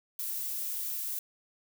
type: noise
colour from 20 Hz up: violet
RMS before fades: -35 dBFS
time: 0.19-1.19 s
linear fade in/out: 2 ms
effects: none